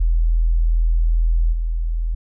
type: tone with level steps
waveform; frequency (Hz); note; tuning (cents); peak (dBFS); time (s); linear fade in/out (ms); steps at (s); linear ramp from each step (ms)
sine; 41.2; E1; 0; -13 / -18; 0-2.15; 10; 1.52; 10
effects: none